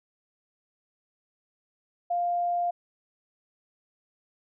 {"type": "tone", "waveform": "sine", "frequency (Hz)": 700, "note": "F5", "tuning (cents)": 4, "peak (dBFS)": -24, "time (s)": [2.1, 2.71], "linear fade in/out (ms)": 10, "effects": []}